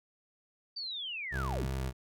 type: linear sweep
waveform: sine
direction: down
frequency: 4667 to 57.2 Hz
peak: -36 dBFS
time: 0.76-1.67 s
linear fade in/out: 10 ms
type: tone with vibrato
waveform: 25% pulse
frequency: 65.41 Hz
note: C2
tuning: in tune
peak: -29 dBFS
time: 1.31-1.93 s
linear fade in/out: 50 ms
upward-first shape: triangle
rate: 2.9 Hz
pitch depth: 23 cents each way
effects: none

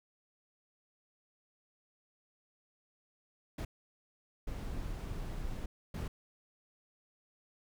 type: noise bursts at uneven times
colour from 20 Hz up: brown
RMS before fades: -39 dBFS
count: 3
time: 3.58-3.65 / 4.47-5.66 / 5.94-6.08 s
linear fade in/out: 5 ms
effects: none

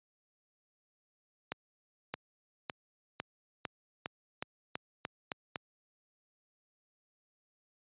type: accelerating click train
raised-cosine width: 0.3 ms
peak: -19 dBFS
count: 11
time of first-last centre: 1.52-5.558 s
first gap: 620 ms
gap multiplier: 0.9
effects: high-pass 100 Hz 12 dB/octave + resampled to 8000 Hz

